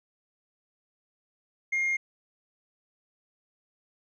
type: tone with tanh clipping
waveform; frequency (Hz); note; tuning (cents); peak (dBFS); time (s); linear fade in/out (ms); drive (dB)
sine; 2128; C7; +29; -25; 1.72-1.97; 10; 1
effects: none